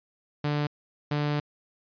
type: tone bursts at uneven times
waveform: sawtooth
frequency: 147.4 Hz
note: D3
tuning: 7 cents sharp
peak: -21 dBFS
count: 2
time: 0.44-0.67 / 1.11-1.4 s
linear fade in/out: 5 ms
effects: resampled to 11025 Hz